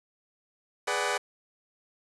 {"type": "chord", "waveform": "15% pulse", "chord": "G# half-diminished seventh", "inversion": "none", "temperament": "equal with one note detuned", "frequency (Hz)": [415.3, 493.9, 587.3, 753.4], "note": ["G#4", "B4", "D5", "F#5"], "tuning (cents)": [0, 0, 0, 31], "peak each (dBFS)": -26, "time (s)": [0.87, 1.18], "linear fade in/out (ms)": 10, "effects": ["resampled to 24000 Hz", "8-bit"]}